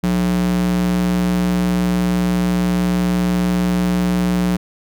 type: tone with high-pass filter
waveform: square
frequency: 60.2 Hz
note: B1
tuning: 44 cents flat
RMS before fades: -17 dBFS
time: 0.03-4.57 s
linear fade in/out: 10 ms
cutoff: 150 Hz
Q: 3.6
effects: none